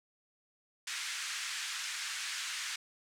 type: band-pass noise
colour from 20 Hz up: pink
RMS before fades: -39 dBFS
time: 0.87-2.76 s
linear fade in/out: 5 ms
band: 1500 to 8500 Hz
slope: 24 dB/octave
effects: none